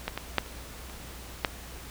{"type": "clicks", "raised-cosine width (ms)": 0.3, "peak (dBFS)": [-13, -15, -6, -30, -29, -7], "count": 6, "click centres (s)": [0.08, 0.176, 0.383, 0.462, 0.898, 1.448], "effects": ["added 60 Hz sine -45 dBFS peak until 1.9 s", "pink hiss -45 dBFS RMS until 1.9 s"]}